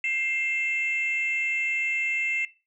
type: tone pair together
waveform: sine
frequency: 2111 / 2663 Hz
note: C7 / E7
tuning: +15 / +17 cents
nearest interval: major third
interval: 402 cents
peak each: -26 dBFS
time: 0.04-2.45 s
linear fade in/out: 2 ms
effects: noise-tail reverb RT60 0.3 s tail -19 dB re dry + tanh soft clip ceiling -18 dBFS